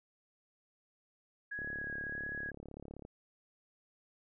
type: tone with vibrato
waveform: sine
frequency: 1661.2 Hz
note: G#6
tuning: in tune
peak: -38 dBFS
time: 1.51-2.51 s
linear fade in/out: 10 ms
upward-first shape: sine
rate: 1.6 Hz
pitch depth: 12 cents each way
type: click train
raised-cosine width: 2 ms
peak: -34 dBFS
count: 53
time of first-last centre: 1.59-3.051 s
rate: 35.6 Hz
effects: none